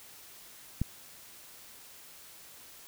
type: click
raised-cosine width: 5 ms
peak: -16 dBFS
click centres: 0.816 s
effects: white hiss -52 dBFS RMS until 2.87 s